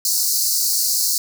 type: high-pass noise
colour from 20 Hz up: pink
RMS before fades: -19 dBFS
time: 0.05-1.18 s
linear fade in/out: 2 ms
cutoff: 4300 Hz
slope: 96 dB/octave
effects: none